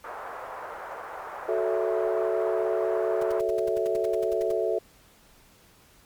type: band-pass noise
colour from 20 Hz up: white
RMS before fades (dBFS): -38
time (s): 0.04-3.4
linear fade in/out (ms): 5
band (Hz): 480 to 1300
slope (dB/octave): 24
type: chord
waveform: sine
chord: F# minor seventh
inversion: none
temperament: equal with one note detuned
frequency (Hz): 370 / 440 / 564.4 / 659.3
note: F#4 / A4 / C#5 / E5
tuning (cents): 0 / 0 / +31 / 0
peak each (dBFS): -29 / -27 / -32 / -28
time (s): 1.48-4.79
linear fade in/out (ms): 10
type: noise bursts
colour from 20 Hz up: pink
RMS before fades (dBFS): -42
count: 15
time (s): 3.21-4.518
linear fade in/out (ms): 5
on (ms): 20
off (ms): 72
effects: pink hiss -57 dBFS RMS until 6.05 s + MP3 96 kbps